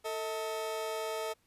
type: tone pair together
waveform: 30% pulse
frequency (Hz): 445.1 / 639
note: A4 / D#5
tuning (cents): +20 / +46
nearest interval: tritone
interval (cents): 626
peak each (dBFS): -34 / -35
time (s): 0.04-1.34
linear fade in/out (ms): 20
effects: pink hiss -71 dBFS RMS until 1.46 s + resampled to 32000 Hz